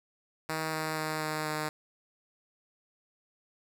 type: tone with pitch steps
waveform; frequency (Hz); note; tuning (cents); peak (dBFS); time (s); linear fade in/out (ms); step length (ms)
5% pulse; 158.3 / 157.12 / 155.94 / 154.77 / 153.62; D#3 / D#3 / D#3 / D#3 / D#3; +30 / +17 / +4 / -9 / -22; -20; 0.49-1.69; 2; 240
effects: none